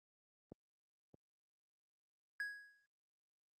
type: clicks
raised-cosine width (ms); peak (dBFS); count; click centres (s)
2; -37 / -46; 2; 0.52 / 1.143
type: tone with exponential decay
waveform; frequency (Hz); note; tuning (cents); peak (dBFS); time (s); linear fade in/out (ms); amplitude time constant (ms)
triangle; 1661.2; G#6; 0; -35; 2.4-2.86; 1; 100
effects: high-pass 100 Hz 12 dB/octave + Opus 32 kbps